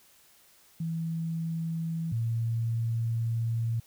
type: tone pair in turn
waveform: sine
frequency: 164.1 / 114.87 Hz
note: E3 / A#2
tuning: -8 / -25 cents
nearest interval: tritone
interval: 617 cents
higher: first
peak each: -29 / -26 dBFS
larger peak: second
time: 0.8-2.12 / 2.12-3.8 s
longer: second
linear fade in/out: 5 ms
effects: white hiss -60 dBFS RMS until 3.86 s